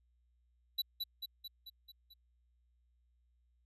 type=tone with echo; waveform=square; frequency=3951 Hz; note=B7; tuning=in tune; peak=-32 dBFS; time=0.78-0.82 s; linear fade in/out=10 ms; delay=220 ms; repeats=6; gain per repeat=-4 dB; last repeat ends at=2.14 s; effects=added 60 Hz sine -70 dBFS peak until 3.65 s + resampled to 32000 Hz